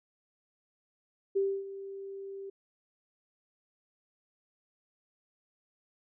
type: tone with ADSR envelope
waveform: sine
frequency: 392 Hz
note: G4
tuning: in tune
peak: -24 dBFS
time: 1.35-2.5 s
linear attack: 17 ms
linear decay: 270 ms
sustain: -15 dB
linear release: 7 ms
effects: none